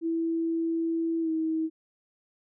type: tone with pitch glide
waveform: sine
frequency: 329.6 to 319.7 Hz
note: E4 to D#4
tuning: 0 to +47 cents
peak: -25 dBFS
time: 0.01-1.7 s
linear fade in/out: 50 ms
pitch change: -53 cents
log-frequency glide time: 1.21-1.3 s
effects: none

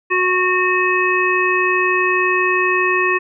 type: harmonic tone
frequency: 366.2 Hz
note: F#4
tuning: 18 cents flat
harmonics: 1 / 3 / 5 / 7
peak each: -19 / -19 / -19 / -19 dBFS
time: 0.1-3.19 s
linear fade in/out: 20 ms
effects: none

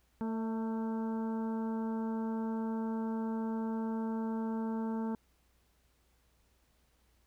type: harmonic tone with a mistuned harmonic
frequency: 223.8 Hz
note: A3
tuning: 30 cents sharp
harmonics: 1 / 2 / 3 / 4 / 5 / 6 / 7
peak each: -33 / -42 / -51 / -44 / -55 / -55 / -58 dBFS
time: 0.21-5.15 s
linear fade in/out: 0 ms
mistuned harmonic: 3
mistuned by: -37 cents
effects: added 60 Hz sine -70 dBFS peak until 7.26 s + pink hiss -73 dBFS RMS until 7.26 s

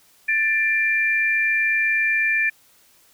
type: tone pair together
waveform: sine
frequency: 1766 / 2371 Hz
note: A6 / D7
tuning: +6 / +16 cents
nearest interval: perfect fourth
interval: 510 cents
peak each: -20 / -20 dBFS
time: 0.28-2.5 s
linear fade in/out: 10 ms
effects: white hiss -56 dBFS RMS until 3.13 s

